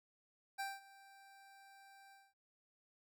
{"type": "tone with ADSR envelope", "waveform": "25% pulse", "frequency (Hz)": 785, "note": "G5", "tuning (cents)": 2, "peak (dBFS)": -35, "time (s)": [0.58, 2.34], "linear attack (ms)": 20, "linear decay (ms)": 200, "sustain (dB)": -21, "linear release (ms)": 220, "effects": []}